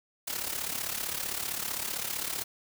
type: noise with amplitude modulation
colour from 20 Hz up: white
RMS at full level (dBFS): -31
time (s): 0.27-2.44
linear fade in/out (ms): 10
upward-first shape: sine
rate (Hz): 35.5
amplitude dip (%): 70
effects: none